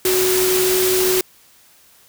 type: tone in noise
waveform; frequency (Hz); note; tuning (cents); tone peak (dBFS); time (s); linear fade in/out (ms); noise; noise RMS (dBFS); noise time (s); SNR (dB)
sine; 371; F#4; +5; -16; 0.05-1.21; 2; white; -20; 0.05-1.21; +1
effects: white hiss -51 dBFS RMS until 2.08 s